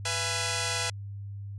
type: chord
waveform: 5% pulse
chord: E major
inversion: second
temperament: equal with one note detuned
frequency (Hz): 493.9 / 672.3 / 830.6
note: B4 / E5 / G#5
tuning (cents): 0 / +34 / 0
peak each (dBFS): -21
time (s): 0.05-0.9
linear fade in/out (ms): 5
effects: added 100 Hz sine -36 dBFS peak until 1.58 s + resampled to 24000 Hz